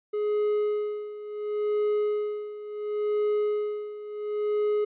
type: tone with tremolo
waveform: triangle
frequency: 419.3 Hz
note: G#4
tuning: 17 cents sharp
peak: -20 dBFS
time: 0.13-4.85 s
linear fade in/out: 10 ms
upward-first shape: sine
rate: 0.71 Hz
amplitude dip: 80%
effects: resampled to 8000 Hz